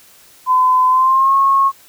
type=tone with pitch glide; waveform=sine; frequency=1018 to 1091.1 Hz; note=C6 to C#6; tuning=-48 to -28 cents; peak=-9 dBFS; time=0.46-1.72 s; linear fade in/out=50 ms; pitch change=+120 cents; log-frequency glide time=0.89-1.35 s; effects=white hiss -46 dBFS RMS until 1.88 s